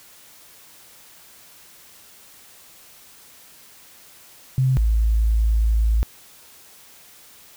sine tone pair in turn, 130.81 / 55 Hz, C3 / A1, 0 / 0 cents, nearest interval octave + minor third, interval 1500 cents, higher first, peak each -15 dBFS, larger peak neither, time 4.58-4.77 / 4.77-6.03 s, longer second, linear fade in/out 0 ms, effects white hiss -48 dBFS RMS until 7.56 s

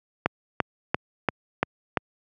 click train, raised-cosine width 0.5 ms, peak -5 dBFS, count 6, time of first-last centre 0.26-1.972 s, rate 2.92 Hz, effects high-pass 100 Hz 12 dB/octave

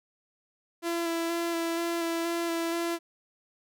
sawtooth tone with vibrato, 336.1 Hz, E4, 34 cents sharp, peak -24 dBFS, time 0.82-2.99 s, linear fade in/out 50 ms, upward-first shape square, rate 2.1 Hz, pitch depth 14 cents each way, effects none

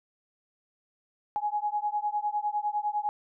sine beating tone pair, 830.6 / 840.5 Hz, G#5 / G#5, 0 / +20 cents, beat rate 9.9 Hz, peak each -30 / -30 dBFS, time 1.36-3.09 s, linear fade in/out 0 ms, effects none

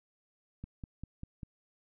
click train, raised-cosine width 5 ms, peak -29 dBFS, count 5, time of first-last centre 0.64-1.432 s, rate 5.05 Hz, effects none

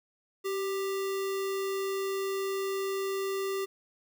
sine tone with sample-and-hold, 388 Hz, G4, 18 cents flat, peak -29 dBFS, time 0.44-3.66 s, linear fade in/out 20 ms, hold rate 1575 Hz, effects none

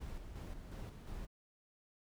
brown noise with tremolo, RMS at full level -45 dBFS, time 0-1.27 s, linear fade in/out 20 ms, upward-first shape square, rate 2.8 Hz, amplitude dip 45%, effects none

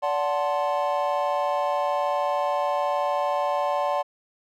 triangle chord, D dominant seventh, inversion none, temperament equal with one note detuned, 578.9 / 740 / 880 / 1046.5 Hz, D5 / F#5 / A5 / C6, -25 / 0 / 0 / 0 cents, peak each -24 / -26 / -27 / -27 dBFS, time 0.02-4.03 s, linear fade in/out 20 ms, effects none

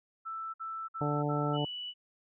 sine tone bursts, 1324 Hz, E6, 7 cents sharp, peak -36 dBFS, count 4, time 0.25-1.575 s, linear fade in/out 20 ms, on 290 ms, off 55 ms
harmonic tone, 146.83 Hz, D3, in tune, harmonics 1 / 2 / 3 / 4 / 5 / 6, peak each -32 / -35 / -37 / -38 / -39 / -40 dBFS, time 1.01-1.65 s, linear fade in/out 2 ms
sine tone, 2958 Hz, F#7, 1 cent flat, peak -37 dBFS, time 1.53-1.94 s, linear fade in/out 50 ms
effects none

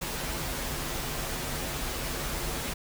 pink noise with comb filter, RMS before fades -33 dBFS, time 0.01-2.74 s, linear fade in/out 10 ms, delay 10 ms, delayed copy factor -0.6, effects none

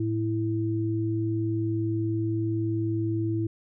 sine tone pair together, 109.58 / 329.6 Hz, A2 / E4, -7 / 0 cents, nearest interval octave + perfect fifth, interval 1907 cents, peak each -27 dBFS, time 0-3.47 s, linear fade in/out 5 ms, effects none

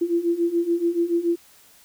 sine beating tone pair, 336.8 / 343.8 Hz, E4 / F4, +37 / -27 cents, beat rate 7 Hz, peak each -24 / -21 dBFS, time 0.01-1.36 s, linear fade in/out 10 ms, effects white hiss -53 dBFS RMS until 1.84 s

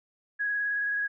sine tone with vibrato, 1661.2 Hz, G#6, in tune, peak -26 dBFS, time 0.39-1.08 s, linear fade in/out 20 ms, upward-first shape square, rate 19 Hz, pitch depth 13 cents each way, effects none

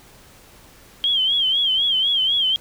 sine tone with vibrato, 3197 Hz, G7, 33 cents sharp, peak -16 dBFS, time 1.04-2.56 s, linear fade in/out 0 ms, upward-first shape sine, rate 4 Hz, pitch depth 93 cents each way, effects pink hiss -48 dBFS RMS until 2.6 s

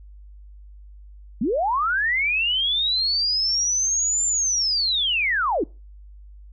sine linear two-way sweep, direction up then down, 188.2 to 7290 to 259.1 Hz, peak -19 dBFS, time 1.41-5.64 s, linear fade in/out 5 ms, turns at 4.26 s, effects noise-tail reverb RT60 0.3 s tail -25 dB re dry + added 50 Hz sine -41 dBFS peak until 6.52 s

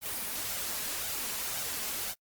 white noise with flanger, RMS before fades -35 dBFS, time 0.01-2.15 s, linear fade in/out 50 ms, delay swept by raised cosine 1.3 to 4.8 ms, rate 1.9 Hz, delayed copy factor +0.5, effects noise-tail reverb RT60 0.1 s tail -26 dB re dry + Opus 32 kbps

